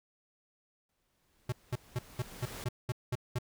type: noise with exponential growth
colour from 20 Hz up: pink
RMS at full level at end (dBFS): -42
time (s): 0.89-2.64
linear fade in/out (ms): 2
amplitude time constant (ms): 380
type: tone bursts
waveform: square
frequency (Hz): 123.47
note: B2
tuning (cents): 0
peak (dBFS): -31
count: 9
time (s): 1.49-3.387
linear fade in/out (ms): 5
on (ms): 33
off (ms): 200
effects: none